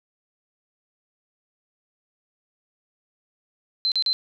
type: tone bursts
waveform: sine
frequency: 4090 Hz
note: C8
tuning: 40 cents flat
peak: -19 dBFS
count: 3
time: 3.85-4.13 s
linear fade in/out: 0 ms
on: 68 ms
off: 38 ms
effects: none